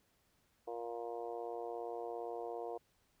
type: harmonic tone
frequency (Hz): 117.4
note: A#2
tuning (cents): +13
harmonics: 3 / 4 / 5 / 6 / 7 / 8 / 9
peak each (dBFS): -48 / -43 / -52 / -45 / -58 / -53 / -60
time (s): 0.67-2.78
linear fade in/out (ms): 10
effects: pink hiss -75 dBFS RMS until 3.2 s